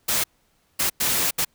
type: noise bursts at uneven times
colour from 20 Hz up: white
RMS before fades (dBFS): -22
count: 4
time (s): 0.08-0.24 / 0.79-0.9 / 1-1.31 / 1.38-1.45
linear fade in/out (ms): 10
effects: pink hiss -65 dBFS RMS until 1.54 s

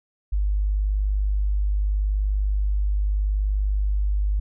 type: tone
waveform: sine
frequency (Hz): 50.4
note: G1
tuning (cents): +49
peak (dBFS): -19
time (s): 0.32-4.4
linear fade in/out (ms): 10
effects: none

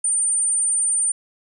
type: tone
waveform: sine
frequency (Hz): 9010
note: C#9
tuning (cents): +27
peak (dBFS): -17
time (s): 0.04-1.12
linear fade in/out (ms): 5
effects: none

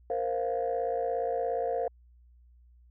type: chord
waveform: sine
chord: Bb suspended second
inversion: none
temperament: equal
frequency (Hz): 466.2 / 523.3 / 698.5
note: Bb4 / C5 / F5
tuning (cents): 0 / 0 / 0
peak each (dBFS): -31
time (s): 0.1-1.88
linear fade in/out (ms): 2
effects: tanh soft clip ceiling -21 dBFS + added 60 Hz sine -55 dBFS peak until 2.9 s

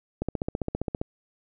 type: click train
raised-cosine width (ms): 2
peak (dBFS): -14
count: 13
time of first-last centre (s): 0.22-1.015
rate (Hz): 15.1
effects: none

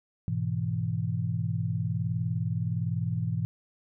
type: chord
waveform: sine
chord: E major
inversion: first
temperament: equal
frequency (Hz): 103.83 / 123.47 / 164.81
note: G#2 / B2 / E3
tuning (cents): 0 / 0 / 0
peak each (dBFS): -31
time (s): 0.28-3.45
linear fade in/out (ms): 0
effects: none

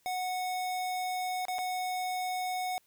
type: tone with dropouts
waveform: square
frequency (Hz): 736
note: F#5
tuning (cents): -9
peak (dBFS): -32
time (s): 0.06-2.78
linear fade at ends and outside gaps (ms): 0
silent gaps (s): 1.453-1.483 / 1.584-1.589
effects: white hiss -69 dBFS RMS until 2.86 s

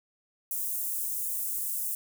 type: high-pass noise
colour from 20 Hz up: white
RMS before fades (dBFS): -32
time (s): 0.51-1.95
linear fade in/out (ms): 2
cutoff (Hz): 8500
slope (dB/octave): 24
effects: none

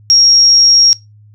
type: tone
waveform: sine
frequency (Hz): 5588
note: F8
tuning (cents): 0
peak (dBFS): -4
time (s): 0.1-0.93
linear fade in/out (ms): 0
effects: noise-tail reverb RT60 0.2 s tail -21 dB re dry + added 105 Hz sine -39 dBFS peak until 1.34 s

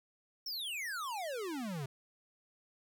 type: exponential sweep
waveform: square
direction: down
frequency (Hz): 5588 to 127.8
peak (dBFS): -38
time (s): 0.46-1.86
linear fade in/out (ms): 5
effects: none

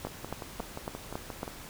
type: two click trains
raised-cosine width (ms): 1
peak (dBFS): -23 / -19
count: 9 / 6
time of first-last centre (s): 0.07-1.478 / 0.05-1.431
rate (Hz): 5.68 / 3.62
effects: pink hiss -46 dBFS RMS until 1.69 s

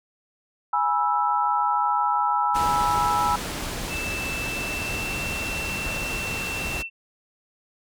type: chord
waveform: sine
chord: E major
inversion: first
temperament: equal with one note detuned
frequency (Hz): 830.6 / 976.4 / 1318.5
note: G#5 / B5 / E6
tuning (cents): 0 / -20 / 0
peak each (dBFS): -24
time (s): 0.73-3.36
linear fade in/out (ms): 5
type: low-pass noise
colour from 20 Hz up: pink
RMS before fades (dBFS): -31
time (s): 2.54-6.83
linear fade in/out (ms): 20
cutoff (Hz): 11000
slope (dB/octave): 12
type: tone with pitch glide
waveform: sine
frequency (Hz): 2648 to 2690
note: E7 to E7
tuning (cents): +7 to +34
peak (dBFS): -29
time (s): 3.88-6.9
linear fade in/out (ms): 50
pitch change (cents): +27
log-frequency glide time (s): 4.4-5.25
effects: none

